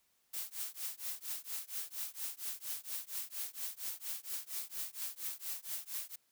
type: noise with tremolo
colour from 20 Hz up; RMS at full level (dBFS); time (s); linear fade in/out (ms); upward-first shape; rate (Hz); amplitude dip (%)
blue; -38; 0.33-6.16; 10; triangle; 4.3; 100
effects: white hiss -75 dBFS RMS until 6.31 s

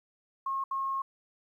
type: tone bursts at uneven times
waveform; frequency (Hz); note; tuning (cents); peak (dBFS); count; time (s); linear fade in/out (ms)
sine; 1081; C#6; -44; -29; 2; 0.46-0.64 / 0.71-1.02; 5
effects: 11-bit

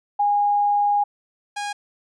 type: tone pair in turn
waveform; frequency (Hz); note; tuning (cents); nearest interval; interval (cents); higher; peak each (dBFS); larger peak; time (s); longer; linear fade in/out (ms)
sine / sawtooth; 820 / 820; G#5 / G#5; -22 / -22; unison; 0; neither; -16 / -22; first; 0.19-1.04 / 1.56-1.73; first; 10
effects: resampled to 22050 Hz

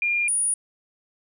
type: tone pair in turn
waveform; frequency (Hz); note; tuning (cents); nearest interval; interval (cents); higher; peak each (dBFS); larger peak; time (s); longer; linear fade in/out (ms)
sine; 2407 / 9647; D7 / D9; +42 / +45; 2 octaves; 2403; second; -20; neither; 0.02-0.28 / 0.28-0.54; neither; 2
effects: none

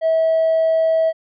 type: tone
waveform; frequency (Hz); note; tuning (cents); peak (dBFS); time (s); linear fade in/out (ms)
triangle; 647; E5; -32; -10; 0.01-1.13; 50
effects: tanh soft clip ceiling -10 dBFS + resampled to 11025 Hz

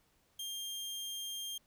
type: tone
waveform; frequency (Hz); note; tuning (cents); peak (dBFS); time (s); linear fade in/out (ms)
sawtooth; 3200; G7; +35; -36; 0.39-1.58; 5
effects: pink hiss -72 dBFS RMS until 1.66 s

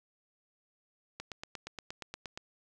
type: click train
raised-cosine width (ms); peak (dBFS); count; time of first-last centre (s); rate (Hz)
0.2; -23; 11; 1.2-2.375; 8.51
effects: none

